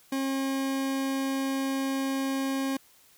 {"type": "tone", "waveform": "40% pulse", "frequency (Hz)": 270, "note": "C#4", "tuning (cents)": -45, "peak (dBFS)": -26, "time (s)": [0.12, 2.77], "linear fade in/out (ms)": 5, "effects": ["white hiss -59 dBFS RMS until 3.17 s"]}